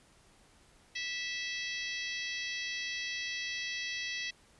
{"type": "harmonic tone with a mistuned harmonic", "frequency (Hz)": 655, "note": "E5", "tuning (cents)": -11, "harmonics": [3, 4, 5, 6, 7, 8, 9], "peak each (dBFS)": [-39, -41, -43, -45, -46, -47, -48], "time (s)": [0.95, 4.31], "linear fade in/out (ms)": 10, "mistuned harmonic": 7, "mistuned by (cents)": -25, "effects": ["pink hiss -63 dBFS RMS until 4.59 s", "resampled to 24000 Hz"]}